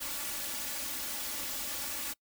white noise with comb filter, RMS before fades -37 dBFS, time 0-2.14 s, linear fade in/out 20 ms, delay 3.5 ms, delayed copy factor +0.85, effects noise-tail reverb RT60 0.1 s tail -24 dB re dry

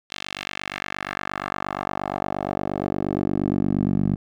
10% pulse tone with band-pass filter sweep, 48.56 Hz, G1, 16 cents flat, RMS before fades -26 dBFS, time 0.1-4.16 s, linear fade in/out 10 ms, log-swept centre 3500 to 180 Hz, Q 1.6, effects none

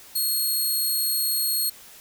5% pulse tone, 4291 Hz, C8, 43 cents sharp, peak -15 dBFS, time 0.15-1.7 s, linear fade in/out 10 ms, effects white hiss -47 dBFS RMS until 2 s

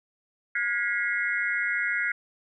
sine tone cluster, 1436 / 1650 / 1942 / 2140 Hz, F6 / G#6 / B6 / C7, +48 / -12 / -30 / +38 cents, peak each -30 dBFS, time 0.55-2.12 s, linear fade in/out 5 ms, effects none

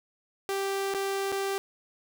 sawtooth tone with dropouts, 392 Hz, G4, in tune, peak -24 dBFS, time 0.49-1.58 s, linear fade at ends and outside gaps 0 ms, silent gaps 0.94-0.947 / 1.319-1.324 s, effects 9-bit

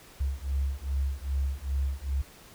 sine beating tone pair, 67.1 / 69.6 Hz, C2 / C#2, +44 / +8 cents, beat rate 2.5 Hz, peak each -30 dBFS, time 0.2-2.22 s, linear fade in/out 10 ms, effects pink hiss -52 dBFS RMS until 2.54 s

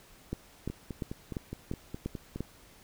two click trains, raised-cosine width 3 ms, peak -24 / -20 dBFS, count 9 / 7, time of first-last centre 0.7-2.36 / 0.33-2.406 s, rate 4.82 / 2.89 Hz, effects pink hiss -57 dBFS RMS until 2.83 s

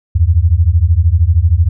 sine beating tone pair, 77.78 / 90.78 Hz, D#2 / F#2, 0 / -32 cents, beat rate 13 Hz, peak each -10 dBFS, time 0.15-1.69 s, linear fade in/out 10 ms, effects none

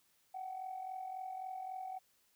sine tone with amplitude modulation, 753 Hz, F#5, 30 cents sharp, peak -37 dBFS, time 0.34-1.99 s, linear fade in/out 10 ms, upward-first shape sine, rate 43.7 Hz, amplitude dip 65%, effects tanh soft clip ceiling -35 dBFS + white hiss -73 dBFS RMS until 2.35 s

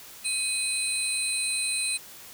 sine tone cluster, 2514 / 4055 / 8480 / 9250 Hz, D#7 / B7 / C9 / D9, +17 / +45 / +22 / -27 cents, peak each -31 dBFS, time 0.24-1.98 s, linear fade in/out 20 ms, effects white hiss -46 dBFS RMS until 2.33 s

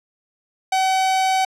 45% pulse tone, 759 Hz, F#5, 44 cents sharp, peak -16 dBFS, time 0.72-1.45 s, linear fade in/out 5 ms, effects low-pass 9000 Hz 12 dB/octave

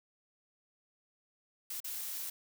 blue noise with dropouts, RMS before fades -40 dBFS, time 1.7-2.3 s, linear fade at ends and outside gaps 5 ms, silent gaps 1.803-1.843 s, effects none

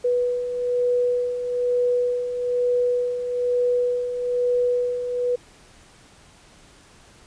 sine beating tone pair, 490 / 491.1 Hz, B4 / B4, -14 / -10 cents, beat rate 1.1 Hz, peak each -28 / -20 dBFS, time 0.04-5.36 s, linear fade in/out 10 ms, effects pink hiss -51 dBFS RMS until 7.26 s + resampled to 22050 Hz

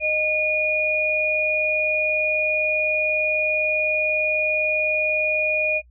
sine tone pair together, 617 / 2444 Hz, D#5 / D#7, -15 / -32 cents, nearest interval 2 octaves, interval 2383 cents, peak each -24 / -19 dBFS, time 0-5.82 s, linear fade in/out 50 ms, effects noise-tail reverb RT60 0.1 s tail -24 dB re dry + added 60 Hz sine -49 dBFS peak until 5.9 s

